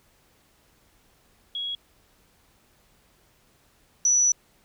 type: tone pair in turn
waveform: sine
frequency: 3322 / 5919 Hz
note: G#7 / F#8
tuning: 0 / 0 cents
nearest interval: minor seventh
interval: 1000 cents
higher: second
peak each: -28 / -17 dBFS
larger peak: second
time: 1.55-1.75 / 4.05-4.32 s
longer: second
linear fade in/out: 2 ms
effects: pink hiss -62 dBFS RMS until 4.64 s